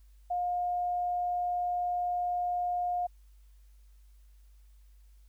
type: tone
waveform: sine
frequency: 712 Hz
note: F5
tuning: 33 cents sharp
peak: -28 dBFS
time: 0.3-3.07 s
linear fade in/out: 10 ms
effects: added 50 Hz sine -54 dBFS peak until 5.28 s + white hiss -73 dBFS RMS until 5.28 s